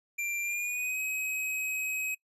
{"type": "tone with pitch glide", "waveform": "square", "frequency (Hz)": [2368, 2538], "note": ["D7", "D#7"], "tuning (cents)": [14, 34], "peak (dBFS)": -31, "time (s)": [0.18, 2.15], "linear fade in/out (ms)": 10, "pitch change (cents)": 120, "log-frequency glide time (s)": [0.41, 1], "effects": ["noise-tail reverb RT60 0.1 s tail -22 dB re dry", "resampled to 32000 Hz"]}